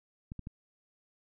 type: clicks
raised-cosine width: 5 ms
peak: -28 dBFS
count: 3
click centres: 0.319 / 0.393 / 0.471 s
effects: none